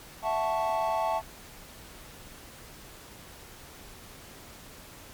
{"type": "chord", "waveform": "triangle", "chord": "F# minor seventh", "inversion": "third", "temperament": "equal", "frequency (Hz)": [659.3, 740, 880, 1108.7], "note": ["E5", "F#5", "A5", "C#6"], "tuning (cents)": [0, 0, 0, 0], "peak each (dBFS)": [-28, -32, -27, -33], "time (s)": [0.22, 1.22], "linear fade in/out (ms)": 50, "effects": ["pink hiss -48 dBFS RMS until 5.13 s", "MP3 96 kbps"]}